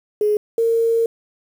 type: tone pair in turn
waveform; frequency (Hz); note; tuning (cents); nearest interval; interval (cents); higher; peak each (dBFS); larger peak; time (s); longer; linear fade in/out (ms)
sine; 420 / 458.4; G#4 / A#4; +19 / -29; major second; 152; second; -14; neither; 0.21-0.37 / 0.58-1.06; second; 2
effects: 7-bit